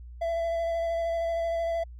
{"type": "tone with vibrato", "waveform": "triangle", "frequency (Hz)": 669, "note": "E5", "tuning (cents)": 25, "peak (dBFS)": -24, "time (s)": [0.21, 1.84], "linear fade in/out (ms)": 10, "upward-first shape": "square", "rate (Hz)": 13, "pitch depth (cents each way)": 11, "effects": ["added 60 Hz sine -41 dBFS peak until 1.99 s"]}